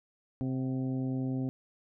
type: harmonic tone with a mistuned harmonic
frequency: 130.81 Hz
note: C3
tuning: in tune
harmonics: 1 / 2 / 3 / 4 / 5 / 6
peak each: -33 / -32 / -45 / -47 / -51 / -53 dBFS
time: 0.41-1.49 s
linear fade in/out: 0 ms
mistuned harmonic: 6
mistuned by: -47 cents
effects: none